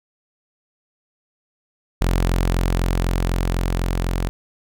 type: tone with level ramp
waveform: sawtooth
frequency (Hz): 44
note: F1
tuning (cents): +14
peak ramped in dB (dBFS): -12 to -16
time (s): 2.01-4.29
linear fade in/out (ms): 0
effects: none